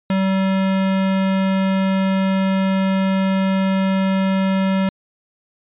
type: tone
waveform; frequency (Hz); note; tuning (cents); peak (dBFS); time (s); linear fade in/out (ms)
square; 191.6; G3; -39; -16; 0.1-4.89; 2
effects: resampled to 8000 Hz